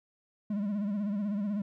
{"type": "tone with vibrato", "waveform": "triangle", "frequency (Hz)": 204.5, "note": "G#3", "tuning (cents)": -26, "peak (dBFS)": -27, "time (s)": [0.5, 1.62], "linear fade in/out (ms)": 5, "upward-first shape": "sine", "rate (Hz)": 16, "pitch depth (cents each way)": 82, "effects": []}